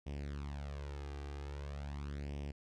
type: tone with flanger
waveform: sawtooth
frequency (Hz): 71.4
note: D2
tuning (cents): -48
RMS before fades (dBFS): -43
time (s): 0.06-2.52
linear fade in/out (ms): 10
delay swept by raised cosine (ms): 0.35 to 2.55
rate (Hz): 0.43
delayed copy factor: +0.75
effects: low-pass 6000 Hz 12 dB/octave